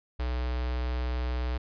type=tone with notch filter; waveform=square; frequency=61.74 Hz; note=B1; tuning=in tune; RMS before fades=-30 dBFS; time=0.19-1.58 s; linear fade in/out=10 ms; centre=210 Hz; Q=1.3; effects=resampled to 11025 Hz